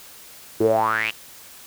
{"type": "tone with band-pass filter sweep", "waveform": "sawtooth", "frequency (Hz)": 110, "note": "A2", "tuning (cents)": 0, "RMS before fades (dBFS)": -20, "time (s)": [0.6, 1.11], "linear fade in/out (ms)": 10, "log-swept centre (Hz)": [360, 2900], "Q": 9.3, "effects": ["white hiss -44 dBFS RMS until 1.66 s"]}